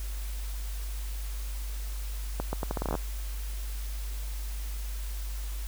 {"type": "accelerating click train", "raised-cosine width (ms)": 1, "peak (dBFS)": -16, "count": 12, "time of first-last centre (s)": [2.4, 2.952], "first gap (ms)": 130, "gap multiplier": 0.78, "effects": ["added 50 Hz sine -32 dBFS peak until 5.67 s", "white hiss -46 dBFS RMS until 5.67 s"]}